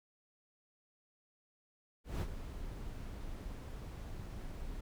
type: noise with ADSR envelope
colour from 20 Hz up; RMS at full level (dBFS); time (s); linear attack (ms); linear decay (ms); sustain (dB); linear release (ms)
brown; -34; 2.04-4.81; 170; 52; -10; 9
effects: none